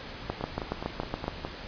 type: two click trains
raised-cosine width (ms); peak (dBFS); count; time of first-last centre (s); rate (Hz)
1; -15 / -19; 8 / 6; 0.3-1.28 / 0.41-1.45; 7.14 / 4.81
effects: pink hiss -41 dBFS RMS until 1.67 s + resampled to 11025 Hz